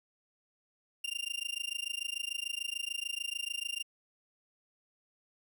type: tone with amplitude modulation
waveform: 40% pulse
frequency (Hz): 2794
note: F7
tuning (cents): 0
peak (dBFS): -30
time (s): 1.04-3.83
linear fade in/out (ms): 5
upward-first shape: sine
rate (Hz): 26.8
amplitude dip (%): 100
effects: none